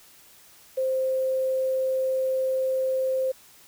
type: tone with quantisation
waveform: sine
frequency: 523.3 Hz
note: C5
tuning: in tune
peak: -22 dBFS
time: 0.77-3.32 s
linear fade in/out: 10 ms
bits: 8
effects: white hiss -53 dBFS RMS until 3.67 s